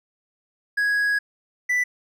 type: tone pair in turn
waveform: triangle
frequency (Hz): 1661.2 / 1980.7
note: G#6 / B6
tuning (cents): 0 / +5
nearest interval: minor third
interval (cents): 305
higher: second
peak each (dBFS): -17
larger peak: neither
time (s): 0.77-1.19 / 1.69-1.84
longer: first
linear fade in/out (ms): 10
effects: none